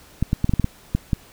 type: clicks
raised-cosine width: 5 ms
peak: -6 dBFS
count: 9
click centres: 0.226 / 0.331 / 0.444 / 0.494 / 0.537 / 0.597 / 0.644 / 0.95 / 1.132 s
effects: pink hiss -49 dBFS RMS until 1.32 s